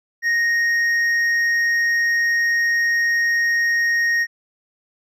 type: tone with hard clipping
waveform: sine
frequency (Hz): 1864.7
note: A#6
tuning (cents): 0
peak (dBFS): -17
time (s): 0.22-4.27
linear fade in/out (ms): 50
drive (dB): 4
effects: none